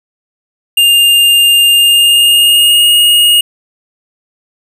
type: tone with pitch glide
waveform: square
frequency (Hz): 2807 to 2864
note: F7 to F7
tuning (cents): +8 to +43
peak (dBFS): -5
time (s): 0.77-3.41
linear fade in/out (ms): 5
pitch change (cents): +35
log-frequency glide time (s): 1.71-2.95
effects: none